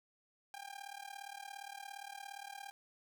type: tone with amplitude modulation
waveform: sawtooth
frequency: 799 Hz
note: G5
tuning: 33 cents sharp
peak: -39 dBFS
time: 0.54-2.71 s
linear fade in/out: 0 ms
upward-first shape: sine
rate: 37.3 Hz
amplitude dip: 90%
effects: none

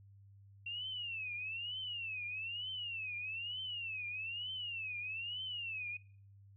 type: tone with vibrato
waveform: sine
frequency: 2725 Hz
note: F7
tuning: 43 cents flat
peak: -39 dBFS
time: 0.66-5.97 s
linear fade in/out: 5 ms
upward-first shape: triangle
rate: 1.1 Hz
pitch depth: 230 cents each way
effects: noise-tail reverb RT60 0.5 s tail -22 dB re dry + added 99 Hz sine -57 dBFS peak until 6.56 s

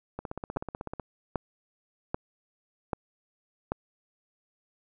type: two click trains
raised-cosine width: 1 ms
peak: -14 / -21 dBFS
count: 5 / 14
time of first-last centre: 0.57-3.72 / 0.19-0.997 s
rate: 1.27 / 16.1 Hz
effects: none

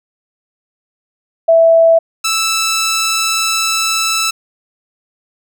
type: tone pair in turn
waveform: sine / 10% pulse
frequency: 659.3 / 1318.6 Hz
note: E5 / E6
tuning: 0 / 0 cents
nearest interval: octave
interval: 1200 cents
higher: second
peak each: -5 dBFS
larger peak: neither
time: 1.48-1.99 / 2.24-4.31 s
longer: second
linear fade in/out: 10 ms
effects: none

